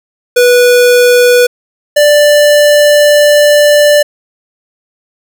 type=tone pair in turn; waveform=square; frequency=490 / 589 Hz; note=B4 / D5; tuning=-14 / +5 cents; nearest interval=minor third; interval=319 cents; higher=second; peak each=-4 dBFS; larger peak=neither; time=0.36-1.47 / 1.96-4.03 s; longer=second; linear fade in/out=10 ms; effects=none